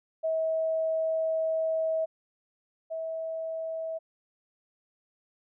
sine tone pair in turn, 643 / 647.8 Hz, E5 / E5, -43 / -30 cents, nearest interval unison, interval 13 cents, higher second, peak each -25 / -31 dBFS, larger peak first, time 0.23-2.06 / 2.9-3.99 s, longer first, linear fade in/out 20 ms, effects none

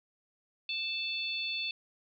harmonic tone, 880 Hz, A5, in tune, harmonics 3 / 4 / 5, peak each -35 / -37 / -39 dBFS, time 0.69-1.71 s, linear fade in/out 2 ms, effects none

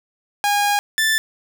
sawtooth tone pair in turn, 818 / 1762.1 Hz, G#5 / A6, -26 / +2 cents, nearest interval octave + minor second, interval 1328 cents, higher second, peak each -12 dBFS, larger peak neither, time 0.44-0.79 / 0.98-1.18 s, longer first, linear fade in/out 0 ms, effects none

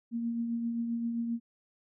sine tone with tremolo, 233.1 Hz, A#3, in tune, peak -28 dBFS, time 0.11-1.4 s, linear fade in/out 50 ms, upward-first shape triangle, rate 7.6 Hz, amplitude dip 40%, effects none

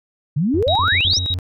sine exponential sweep, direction up, 132.5 to 5990 Hz, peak -15 dBFS, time 0.36-1.19 s, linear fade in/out 10 ms
triangle tone bursts, 90 Hz, F#2, 47 cents flat, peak -19 dBFS, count 7, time 0.54-1.388 s, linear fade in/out 0 ms, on 86 ms, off 41 ms
sine tone with tremolo, 3812 Hz, A#7, 38 cents sharp, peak -18 dBFS, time 0.68-1.34 s, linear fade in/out 0 ms, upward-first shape sine, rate 5.1 Hz, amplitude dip 50%
clicks, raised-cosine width 2 ms, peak -22 dBFS, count 6, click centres 0.789 / 0.837 / 0.885 / 0.952 / 1.074 / 1.169 s
effects none

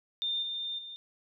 sine tone with level steps, 3611 Hz, A7, 44 cents sharp, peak -29 / -33 / -41 dBFS, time 0.22-0.96 s, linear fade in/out 0 ms, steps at 0.42 / 0.78 s, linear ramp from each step 10 ms, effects none

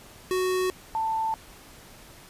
square / sine tone pair in turn, 370 / 887.4 Hz, F#4 / A5, 0 / +14 cents, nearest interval octave + minor third, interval 1514 cents, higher second, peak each -24 dBFS, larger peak neither, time 0.31-0.7 / 0.95-1.34 s, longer neither, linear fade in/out 0 ms, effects pink hiss -49 dBFS RMS until 2.29 s + resampled to 32000 Hz

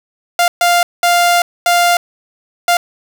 sawtooth tone bursts at uneven times, 698.5 Hz, F5, in tune, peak -5 dBFS, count 5, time 0.39-0.48 / 0.61-0.83 / 1.03-1.42 / 1.66-1.97 / 2.68-2.77 s, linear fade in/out 2 ms, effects none

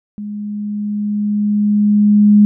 sine tone with level ramp, 207.7 Hz, G#3, in tune, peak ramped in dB -23 to -4 dBFS, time 0.18-2.45 s, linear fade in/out 0 ms, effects none

